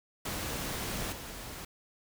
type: noise with level steps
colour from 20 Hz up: pink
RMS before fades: -36 / -43 dBFS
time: 0.25-1.65 s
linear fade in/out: 5 ms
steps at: 1.12 s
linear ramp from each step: 10 ms
effects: none